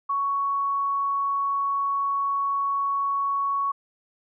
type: tone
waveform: sine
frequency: 1114 Hz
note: C#6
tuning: 8 cents sharp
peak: -22 dBFS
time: 0.09-3.72 s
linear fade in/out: 10 ms
effects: none

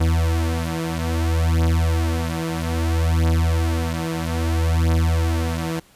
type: beating tone pair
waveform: 40% pulse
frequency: 81.6 / 82.21 Hz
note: E2 / E2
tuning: -17 / -4 cents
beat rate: 0.61 Hz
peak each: -20 dBFS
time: 0-5.8 s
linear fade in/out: 10 ms
effects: pink hiss -53 dBFS RMS until 5.95 s + resampled to 32000 Hz

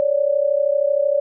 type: tone pair together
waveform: sine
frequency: 554.4 / 587.3 Hz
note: C#5 / D5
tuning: 0 / 0 cents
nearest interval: minor second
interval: 100 cents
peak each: -18 dBFS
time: 0-1.2 s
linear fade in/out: 0 ms
effects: none

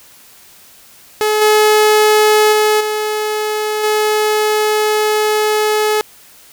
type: tone with level steps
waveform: sawtooth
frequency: 426.6 Hz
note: G#4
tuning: 46 cents sharp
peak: -8 / -4 / -6 / -12 / -8 dBFS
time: 1.21-6.01 s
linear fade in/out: 0 ms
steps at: 1.41 / 2.52 / 2.8 / 3.83 s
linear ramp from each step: 10 ms
effects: white hiss -43 dBFS RMS until 6.52 s

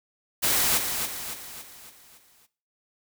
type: noise with echo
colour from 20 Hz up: white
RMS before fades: -23 dBFS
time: 0.42-0.79 s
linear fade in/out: 20 ms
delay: 280 ms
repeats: 6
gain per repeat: -6 dB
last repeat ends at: 2.47 s
effects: noise-tail reverb RT60 0.4 s tail -17 dB re dry

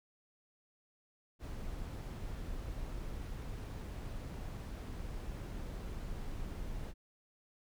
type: noise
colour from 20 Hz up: brown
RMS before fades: -42 dBFS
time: 1.39-6.94 s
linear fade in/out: 50 ms
effects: none

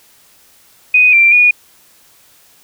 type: tone with pitch steps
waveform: sine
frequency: 2492 / 2360 / 2451 Hz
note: D#7 / D7 / D#7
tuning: +2 / +8 / -27 cents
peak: -5 dBFS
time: 0.94-1.51 s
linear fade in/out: 5 ms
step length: 190 ms
effects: white hiss -48 dBFS RMS until 2.63 s

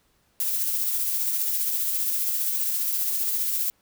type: noise with tremolo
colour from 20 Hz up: violet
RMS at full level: -24 dBFS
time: 0.4-3.7 s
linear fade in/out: 0 ms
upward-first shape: triangle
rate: 15 Hz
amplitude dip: 35%
effects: pink hiss -66 dBFS RMS until 3.81 s

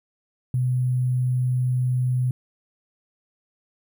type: tone with sample-and-hold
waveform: sine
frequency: 126.2 Hz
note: B2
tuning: 38 cents sharp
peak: -19 dBFS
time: 0.54-2.31 s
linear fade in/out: 2 ms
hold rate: 11025 Hz
effects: none

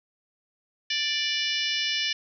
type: harmonic tone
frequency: 587.3 Hz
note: D5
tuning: in tune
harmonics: 3 / 4 / 5 / 6 / 7 / 8 / 9 / 10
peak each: -34 / -32 / -29 / -33 / -36 / -38 / -32 / -41 dBFS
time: 0.9-2.13 s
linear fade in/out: 5 ms
effects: none

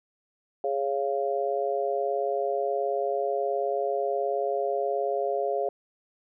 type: chord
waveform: sine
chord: Db major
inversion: second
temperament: just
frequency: 415.8 / 554.4 / 693 Hz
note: Ab4 / Db5 / F5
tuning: +2 / 0 / -14 cents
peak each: -29 dBFS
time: 0.64-5.69 s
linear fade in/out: 2 ms
effects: none

